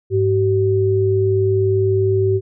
sine tone pair together, 102.85 / 382.2 Hz, G#2 / G4, -16 / -44 cents, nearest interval octave + major seventh, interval 2272 cents, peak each -17 / -15 dBFS, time 0.1-2.41 s, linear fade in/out 50 ms, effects none

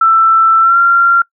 sine tone with pitch glide, 1331 to 1379.5 Hz, E6 to F6, +16 to -22 cents, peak -5 dBFS, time 0.01-1.22 s, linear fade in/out 5 ms, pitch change +62 cents, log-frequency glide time 0.6-0.78 s, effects noise-tail reverb RT60 0.1 s tail -24 dB re dry

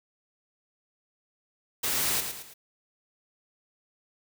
white noise with echo, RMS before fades -28 dBFS, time 1.83-2.21 s, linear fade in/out 10 ms, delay 110 ms, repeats 3, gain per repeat -7 dB, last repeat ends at 2.54 s, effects none

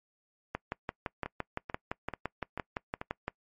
two click trains, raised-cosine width 0.5 ms, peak -17 / -21 dBFS, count 17 / 5, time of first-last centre 0.55-3.28 / 1.26-3.014 s, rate 5.86 / 2.28 Hz, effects noise-tail reverb RT60 0.1 s tail -24 dB re dry + MP3 48 kbps

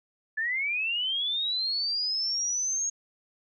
sine linear sweep, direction up, 1718 to 6600 Hz, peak -26 dBFS, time 0.37-2.9 s, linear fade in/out 10 ms, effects none

